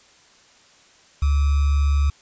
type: tone with sample-and-hold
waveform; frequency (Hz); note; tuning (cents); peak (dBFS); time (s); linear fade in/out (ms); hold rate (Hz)
sine; 71.5; D2; -46; -15; 1.22-2.1; 5; 1225
effects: white hiss -53 dBFS RMS until 2.21 s + resampled to 16000 Hz